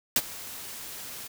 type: noise with ADSR envelope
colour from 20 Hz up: white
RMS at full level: -20 dBFS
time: 0.16-1.28 s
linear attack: 3 ms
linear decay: 43 ms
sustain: -20 dB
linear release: 15 ms
effects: none